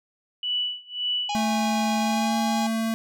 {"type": "tone with tremolo", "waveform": "sine", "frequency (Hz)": 2960, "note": "F#7", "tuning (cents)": 0, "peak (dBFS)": -22, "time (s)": [0.43, 1.4], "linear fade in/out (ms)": 2, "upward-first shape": "sine", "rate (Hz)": 1.8, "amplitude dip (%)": 95}
{"type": "harmonic tone", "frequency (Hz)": 823, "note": "G#5", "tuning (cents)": -16, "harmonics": [1, 3, 4, 5, 6, 7, 8, 9], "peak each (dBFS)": [-26, -36, -38, -40, -42, -43, -44, -45], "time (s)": [1.29, 2.67], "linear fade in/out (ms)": 5}
{"type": "tone with pitch glide", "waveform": "square", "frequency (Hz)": [220, 224.5], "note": ["A3", "A3"], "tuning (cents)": [0, 35], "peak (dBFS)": -24, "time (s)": [1.35, 2.94], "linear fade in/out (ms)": 0, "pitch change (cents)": 35, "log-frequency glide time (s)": [1.98, 2.33]}
{"effects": []}